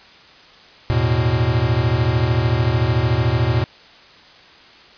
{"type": "chord", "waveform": "square", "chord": "E suspended fourth", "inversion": "none", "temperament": "equal", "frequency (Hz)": [82.41, 110, 123.47], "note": ["E2", "A2", "B2"], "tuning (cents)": [0, 0, 0], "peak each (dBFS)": [-24, -20, -19], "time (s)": [0.9, 3.64], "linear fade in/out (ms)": 0, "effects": ["white hiss -45 dBFS RMS until 4.97 s", "resampled to 11025 Hz"]}